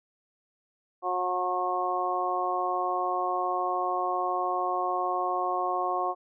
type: harmonic tone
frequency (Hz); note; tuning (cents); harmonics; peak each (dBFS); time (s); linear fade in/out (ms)
181.3; F#3; -35; 2 / 3 / 4 / 5 / 6; -34 / -36 / -29 / -37 / -30; 1.02-6.15; 50
effects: none